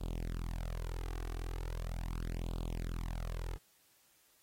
sawtooth tone with flanger, 42 Hz, E1, 33 cents sharp, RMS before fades -39 dBFS, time 0-3.57 s, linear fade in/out 20 ms, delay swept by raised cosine 0.25 to 2.65 ms, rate 0.39 Hz, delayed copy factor +0.95, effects white hiss -69 dBFS RMS until 4.42 s + AAC 48 kbps

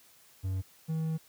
triangle tone pair in turn, 94.4 / 159.87 Hz, F#2 / D#3, +35 / +47 cents, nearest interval major sixth, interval 912 cents, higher second, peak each -27 dBFS, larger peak neither, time 0.43-0.62 / 0.88-1.18 s, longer second, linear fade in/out 20 ms, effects white hiss -60 dBFS RMS until 1.28 s + high-pass 60 Hz 12 dB/octave

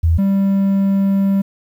sine / triangle tone pair in turn, 82.41 / 196.01 Hz, E2 / G3, 0 / 0 cents, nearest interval octave + minor third, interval 1500 cents, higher second, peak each -10 dBFS, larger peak neither, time 0.03-0.18 / 0.18-1.42 s, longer second, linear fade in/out 10 ms, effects 8-bit

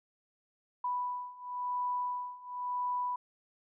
sine beating tone pair, 987.8 / 988.76 Hz, B5 / B5, 0 / +2 cents, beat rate 0.96 Hz, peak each -37 / -35 dBFS, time 0.84-3.16 s, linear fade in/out 5 ms, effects none

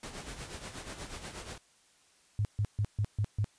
pink noise with tremolo, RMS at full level -41 dBFS, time 0.03-1.58 s, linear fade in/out 2 ms, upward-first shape sine, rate 8.3 Hz, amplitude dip 60%
sine tone bursts, 103.83 Hz, G#2, in tune, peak -26 dBFS, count 6, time 2.39-3.444 s, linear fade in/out 0 ms, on 59 ms, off 140 ms
effects white hiss -65 dBFS RMS until 3.58 s + resampled to 22050 Hz

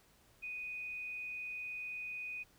sine tone with frequency modulation, 2486 Hz, D#7, 2 cents flat, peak -40 dBFS, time 0.42-2.44 s, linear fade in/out 20 ms, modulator 120 Hz, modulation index 0.2, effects pink hiss -67 dBFS RMS until 2.58 s

